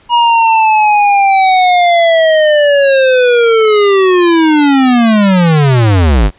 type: linear sweep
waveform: square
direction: down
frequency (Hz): 960 to 43.65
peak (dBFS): -6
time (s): 0.09-6.31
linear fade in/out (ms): 50
effects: pink hiss -46 dBFS RMS until 6.38 s + resampled to 8000 Hz